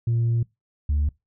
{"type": "tone pair in turn", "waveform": "sine", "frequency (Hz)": [116.54, 73.42], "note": ["A#2", "D2"], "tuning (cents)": [0, 0], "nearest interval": "minor sixth", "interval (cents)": 800, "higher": "first", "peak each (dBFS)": -17, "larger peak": "neither", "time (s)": [[0.07, 0.43], [0.89, 1.09]], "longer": "first", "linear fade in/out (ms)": 5, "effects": ["noise-tail reverb RT60 0.2 s tail -24 dB re dry", "tanh soft clip ceiling -17 dBFS"]}